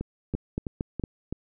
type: two click trains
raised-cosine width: 3 ms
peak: -18 / -15 dBFS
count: 5 / 4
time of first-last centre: 0.01-1.326 / 0.35-1.038 s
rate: 3.04 / 4.36 Hz
effects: none